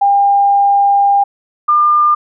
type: tone pair in turn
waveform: sine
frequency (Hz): 802 / 1201.6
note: G5 / D6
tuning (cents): +39 / +39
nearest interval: perfect fifth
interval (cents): 700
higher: second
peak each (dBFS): -7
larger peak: neither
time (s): 0.01-1.24 / 1.68-2.15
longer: first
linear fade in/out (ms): 10
effects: none